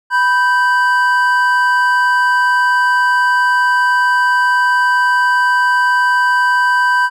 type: tone pair together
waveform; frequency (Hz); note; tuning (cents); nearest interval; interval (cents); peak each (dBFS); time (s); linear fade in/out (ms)
triangle; 987.8 / 1558.1; B5 / G6; 0 / -11; minor sixth; 789; -11; 0.1-7.1; 50
effects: none